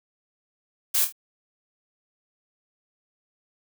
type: noise with echo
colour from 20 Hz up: blue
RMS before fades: -22 dBFS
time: 0.94-1.05 s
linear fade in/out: 10 ms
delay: 25 ms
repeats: 3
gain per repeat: -7 dB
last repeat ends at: 1.125 s
effects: none